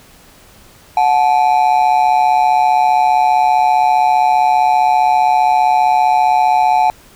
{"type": "ring-modulated tone", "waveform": "triangle", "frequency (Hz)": 800, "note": "G5", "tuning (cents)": 35, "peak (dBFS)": -4, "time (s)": [0.97, 6.9], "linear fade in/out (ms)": 0, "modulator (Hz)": 67.6, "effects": ["pink hiss -44 dBFS RMS until 7.15 s"]}